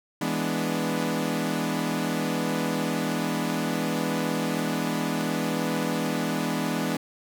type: chord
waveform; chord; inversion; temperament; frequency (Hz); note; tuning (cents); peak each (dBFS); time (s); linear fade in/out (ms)
sawtooth; E dominant seventh; none; equal; 164.81 / 207.7 / 246.9 / 293.7; E3 / G#3 / B3 / D4; 0 / 0 / 0 / 0; -27 / -27 / -26 / -27; 0.21-6.97; 5
effects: none